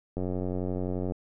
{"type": "click train", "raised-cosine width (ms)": 2, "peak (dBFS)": -19, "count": 88, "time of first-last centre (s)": [0.17, 1.121], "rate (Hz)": 91.5, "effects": []}